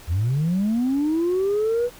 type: linear sweep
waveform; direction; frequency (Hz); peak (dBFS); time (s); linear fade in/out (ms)
sine; up; 74.4 to 493.9; -17; 0.07-1.9; 50
effects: tanh soft clip ceiling -16 dBFS + pink hiss -45 dBFS RMS until 1.99 s